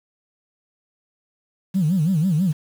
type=tone with vibrato; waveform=sine; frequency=170.8 Hz; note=F3; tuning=38 cents flat; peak=-15 dBFS; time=1.74-2.53 s; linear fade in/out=20 ms; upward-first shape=sine; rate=6.1 Hz; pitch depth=240 cents each way; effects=tanh soft clip ceiling -12 dBFS + 7-bit